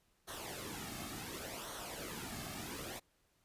pink noise with flanger, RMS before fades -45 dBFS, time 0.27-3 s, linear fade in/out 20 ms, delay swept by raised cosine 0.4 to 2.1 ms, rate 0.69 Hz, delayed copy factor -0.65, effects pink hiss -75 dBFS RMS until 3.44 s + resampled to 32000 Hz

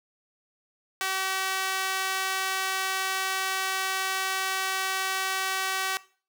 sawtooth tone with high-pass filter, 381 Hz, G4, 49 cents flat, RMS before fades -29 dBFS, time 1.01-5.97 s, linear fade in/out 0 ms, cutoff 1200 Hz, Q 0.92, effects noise-tail reverb RT60 0.4 s tail -19 dB re dry

